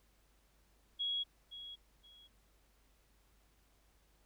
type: tone with echo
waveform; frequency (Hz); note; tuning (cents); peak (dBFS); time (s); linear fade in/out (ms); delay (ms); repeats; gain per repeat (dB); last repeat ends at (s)
sine; 3322; G#7; 0; -34; 0.99-1.24; 20; 520; 2; -12; 2.28
effects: added 50 Hz sine -70 dBFS peak until 4.25 s + pink hiss -73 dBFS RMS until 4.25 s